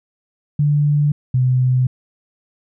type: tone pair in turn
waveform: sine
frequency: 146.83 / 127.54 Hz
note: D3 / C3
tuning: 0 / -44 cents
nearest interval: major second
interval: 244 cents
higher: first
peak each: -12 dBFS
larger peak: neither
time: 0.59-1.12 / 1.34-1.87 s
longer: neither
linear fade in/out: 5 ms
effects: none